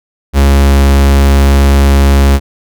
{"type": "tone", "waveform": "45% pulse", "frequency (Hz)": 69.3, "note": "C#2", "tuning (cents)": 0, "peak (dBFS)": -4, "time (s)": [0.33, 2.4], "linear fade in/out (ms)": 50, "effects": []}